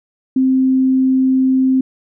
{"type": "tone", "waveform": "sine", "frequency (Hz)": 261.6, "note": "C4", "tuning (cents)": 0, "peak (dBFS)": -10, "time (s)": [0.36, 1.81], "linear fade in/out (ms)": 5, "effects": []}